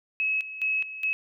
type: tone with tremolo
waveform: sine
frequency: 2572 Hz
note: E7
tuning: 43 cents flat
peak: -23 dBFS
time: 0.2-1.13 s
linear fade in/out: 0 ms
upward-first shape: square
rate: 2.4 Hz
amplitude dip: 75%
effects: none